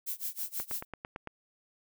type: noise with tremolo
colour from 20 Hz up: violet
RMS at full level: -34 dBFS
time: 0.06-0.85 s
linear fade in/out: 20 ms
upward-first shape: sine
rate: 6.2 Hz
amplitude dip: 95%
type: click train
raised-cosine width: 0.5 ms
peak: -24 dBFS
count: 7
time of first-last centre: 0.6-1.273 s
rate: 8.91 Hz
effects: none